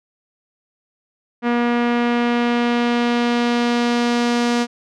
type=tone with low-pass filter sweep; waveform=sawtooth; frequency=239.1 Hz; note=A#3; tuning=44 cents sharp; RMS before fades=-18 dBFS; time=1.42-4.67 s; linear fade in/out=50 ms; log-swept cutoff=2100 to 6000 Hz; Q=1.1; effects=none